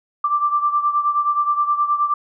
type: beating tone pair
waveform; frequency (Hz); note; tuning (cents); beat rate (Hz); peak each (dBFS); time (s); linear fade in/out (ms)
sine; 1174.7 / 1184.2; D6 / D6; 0 / +14; 9.5; -17 / -22; 0.24-2.14; 5
effects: none